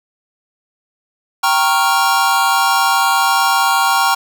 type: chord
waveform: square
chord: G half-diminished seventh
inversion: none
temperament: equal with one note detuned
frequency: 784 / 932.3 / 1097.3 / 1396.9 Hz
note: G5 / Bb5 / Db6 / F6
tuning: 0 / 0 / -18 / 0 cents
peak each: -18 dBFS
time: 1.43-4.15 s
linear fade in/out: 10 ms
effects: 8-bit